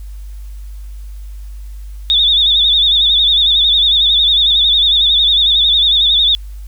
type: tone with vibrato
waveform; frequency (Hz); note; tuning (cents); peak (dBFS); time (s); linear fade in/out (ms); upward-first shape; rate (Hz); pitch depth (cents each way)
sine; 3591; A7; +35; -8; 2.1-6.35; 0; sine; 11; 86
effects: added 50 Hz sine -26 dBFS peak until 6.67 s + white hiss -50 dBFS RMS until 6.67 s